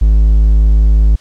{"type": "tone", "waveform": "triangle", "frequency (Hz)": 52.8, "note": "G#1", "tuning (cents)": 29, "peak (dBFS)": -3, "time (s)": [0.01, 1.16], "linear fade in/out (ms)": 10, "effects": ["white hiss -46 dBFS RMS until 1.2 s", "low-pass 6000 Hz 12 dB/octave"]}